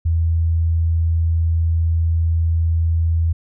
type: tone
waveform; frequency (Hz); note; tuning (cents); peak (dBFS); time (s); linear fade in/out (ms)
sine; 82.41; E2; 0; -14; 0.05-3.33; 10
effects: none